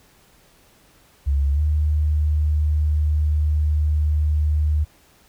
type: tone with pitch glide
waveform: sine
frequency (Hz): 69.8 to 75.68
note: C#2 to D#2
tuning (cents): +13 to -47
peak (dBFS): -16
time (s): 1.26-4.85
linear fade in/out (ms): 20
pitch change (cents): +140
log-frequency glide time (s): 1.53-1.6
effects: pink hiss -55 dBFS RMS until 5.28 s